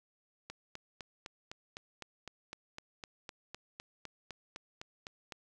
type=click train; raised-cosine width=0.2 ms; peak=-26 dBFS; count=20; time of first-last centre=0.5-5.322 s; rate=3.94 Hz; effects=none